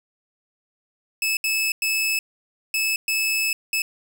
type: tone bursts at uneven times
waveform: sawtooth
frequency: 2606 Hz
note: E7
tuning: 20 cents flat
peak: -17 dBFS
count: 6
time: 1.22-1.37 / 1.44-1.72 / 1.82-2.19 / 2.74-2.96 / 3.08-3.53 / 3.73-3.82 s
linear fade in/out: 2 ms
effects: none